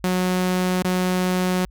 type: tone with dropouts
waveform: sawtooth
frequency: 182.9 Hz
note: F#3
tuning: 20 cents flat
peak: -15 dBFS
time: 0.04-1.65 s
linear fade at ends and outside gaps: 0 ms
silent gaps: 0.823-0.847 s
effects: added 50 Hz sine -45 dBFS peak until 1.7 s